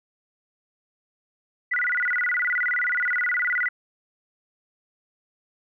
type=tone with vibrato; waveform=sine; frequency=1697 Hz; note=G#6; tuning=37 cents sharp; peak=-21 dBFS; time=1.71-3.69 s; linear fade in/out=10 ms; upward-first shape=square; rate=19 Hz; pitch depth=270 cents each way; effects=none